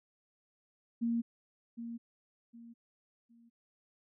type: tone with echo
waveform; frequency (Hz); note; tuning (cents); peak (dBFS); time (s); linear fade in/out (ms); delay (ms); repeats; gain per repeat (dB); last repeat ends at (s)
sine; 233.1; A#3; 0; -29; 1.01-1.22; 20; 760; 3; -10; 3.5
effects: none